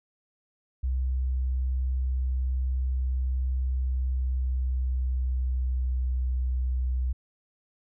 sine tone with pitch glide, 64.2 to 63.13 Hz, C2 to B1, -32 to +39 cents, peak -24 dBFS, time 0.83-7.13 s, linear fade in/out 10 ms, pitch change -29 cents, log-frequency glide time 3.82-6.03 s, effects none

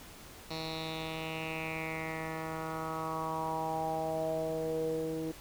10% pulse tone with low-pass filter sweep, 160 Hz, D#3, 49 cents sharp, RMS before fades -36 dBFS, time 0.5-5.32 s, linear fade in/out 10 ms, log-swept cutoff 4500 to 380 Hz, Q 4.9, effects pink hiss -51 dBFS RMS until 5.4 s

